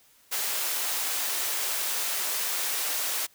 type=high-pass noise; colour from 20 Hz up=white; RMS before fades=-29 dBFS; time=0.31-3.27 s; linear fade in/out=20 ms; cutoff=480 Hz; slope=12 dB/octave; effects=white hiss -60 dBFS RMS until 3.34 s